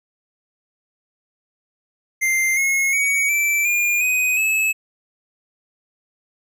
square tone with pitch steps, 2093 / 2169 / 2248 / 2330 / 2415 / 2503 / 2595 Hz, C7 / C#7 / C#7 / D7 / D7 / D#7 / E7, 0 / -38 / +24 / -14 / +48 / +10 / -28 cents, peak -17 dBFS, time 2.21-4.73 s, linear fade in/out 20 ms, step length 360 ms, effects none

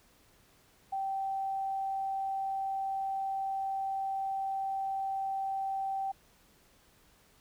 sine tone, 777 Hz, G5, 16 cents flat, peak -31 dBFS, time 0.92-6.12 s, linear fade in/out 10 ms, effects pink hiss -64 dBFS RMS until 7.4 s

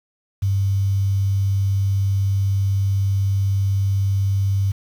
sine tone with quantisation, 98 Hz, G2, in tune, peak -16 dBFS, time 0.42-4.72 s, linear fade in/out 10 ms, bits 7, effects none

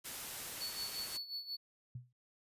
white noise, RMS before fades -44 dBFS, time 0.04-1.18 s, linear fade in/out 20 ms
triangle tone with tremolo, 4435 Hz, C#8, in tune, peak -37 dBFS, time 0.6-1.57 s, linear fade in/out 20 ms, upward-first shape sine, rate 5.6 Hz, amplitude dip 75%
sine tone with exponential decay, 123.47 Hz, B2, in tune, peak -39 dBFS, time 1.95-2.13 s, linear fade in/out 5 ms, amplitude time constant 38 ms
effects resampled to 32000 Hz

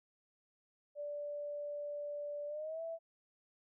sine tone with pitch glide, 584 to 659.3 Hz, D5 to E5, -10 to 0 cents, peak -39 dBFS, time 0.95-2.99 s, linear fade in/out 50 ms, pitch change +210 cents, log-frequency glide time 2.47-2.82 s, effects none

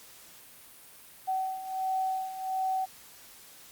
sine beating tone pair, 757 / 758.4 Hz, F#5 / F#5, +39 / +43 cents, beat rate 1.4 Hz, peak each -35 / -30 dBFS, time 1.27-2.86 s, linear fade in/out 20 ms, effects white hiss -52 dBFS RMS until 3.71 s + Opus 48 kbps

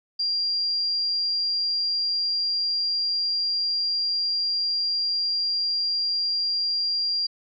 sine tone, 4771 Hz, D8, 26 cents sharp, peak -22 dBFS, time 0.19-7.27 s, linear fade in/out 10 ms, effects none

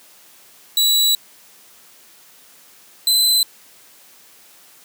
sawtooth tone pair in turn, 3928 / 4038 Hz, B7 / B7, -10 / +38 cents, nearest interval unison, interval 48 cents, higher second, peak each -10 dBFS, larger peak neither, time 0.77-1.15 / 3.07-3.43 s, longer first, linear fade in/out 2 ms, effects white hiss -48 dBFS RMS until 4.84 s + high-pass 150 Hz 12 dB/octave

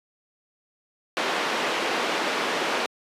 pink band-pass noise, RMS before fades -26 dBFS, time 1.17-2.86 s, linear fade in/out 0 ms, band 360 to 3500 Hz, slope 12 dB/octave, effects high-pass 200 Hz 12 dB/octave + resampled to 32000 Hz

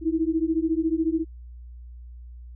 sine beating tone pair, 316.3 / 330.3 Hz, D#4 / E4, +29 / +4 cents, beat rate 14 Hz, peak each -24 dBFS, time 0.01-1.25 s, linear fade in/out 50 ms, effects added 60 Hz sine -39 dBFS peak until 2.55 s

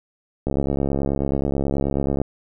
click train, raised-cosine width 2 ms, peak -9 dBFS, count 122, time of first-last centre 0.47-2.216 s, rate 69.3 Hz, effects none

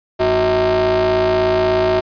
45% pulse ring-modulated tone, 136.5 Hz, C#3, 26 cents flat, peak -10 dBFS, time 0.19-2.01 s, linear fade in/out 20 ms, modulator 506 Hz, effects resampled to 11025 Hz

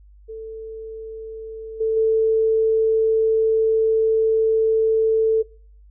sine tone with level steps, 443.1 Hz, A4, 12 cents sharp, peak -30 / -17 / -14 dBFS, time 0.28-5.43 s, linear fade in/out 20 ms, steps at 1.8 / 1.96 s, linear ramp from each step 10 ms, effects noise-tail reverb RT60 0.5 s tail -23 dB re dry + added 50 Hz sine -45 dBFS peak until 5.9 s

